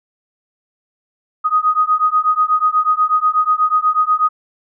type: beating tone pair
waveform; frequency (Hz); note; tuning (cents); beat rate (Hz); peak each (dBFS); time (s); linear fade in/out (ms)
sine; 1244.5 / 1252.7; D#6 / D#6; 0 / +11; 8.2; -15; 1.44-4.29; 20
effects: none